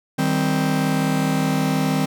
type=chord; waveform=45% pulse; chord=C minor; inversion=first; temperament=just; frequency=156.98 / 196.22 / 261.6 Hz; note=Eb3 / G3 / C4; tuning=+16 / +2 / 0 cents; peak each=-22 / -24 / -22 dBFS; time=0.18-2.06 s; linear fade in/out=10 ms; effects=none